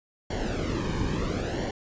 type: noise with flanger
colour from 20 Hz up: brown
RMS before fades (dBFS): -29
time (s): 0.3-1.71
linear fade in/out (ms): 5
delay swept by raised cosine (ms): 0.79 to 1.51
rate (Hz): 0.74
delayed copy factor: -0.75
effects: resampled to 16000 Hz